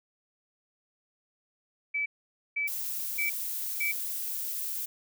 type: tone bursts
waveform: sine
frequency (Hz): 2303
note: D7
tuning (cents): -34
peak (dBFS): -27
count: 4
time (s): 1.94-3.92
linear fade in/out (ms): 10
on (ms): 120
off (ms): 500
type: noise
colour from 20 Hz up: violet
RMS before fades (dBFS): -34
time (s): 2.67-4.86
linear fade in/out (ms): 10
effects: none